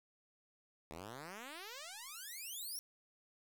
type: exponential sweep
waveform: 5% pulse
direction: up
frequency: 73.42 to 5740 Hz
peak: -36 dBFS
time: 0.91-2.79 s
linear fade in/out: 0 ms
effects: 11-bit